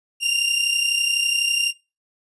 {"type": "tone pair together", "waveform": "sawtooth", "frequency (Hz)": [2773, 2805], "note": ["F7", "F7"], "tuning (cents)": [-13, 7], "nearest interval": "unison", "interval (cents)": 20, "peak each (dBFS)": -18, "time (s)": [0.2, 1.73], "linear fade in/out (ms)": 50, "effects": ["noise-tail reverb RT60 0.3 s tail -24 dB re dry", "resampled to 24000 Hz"]}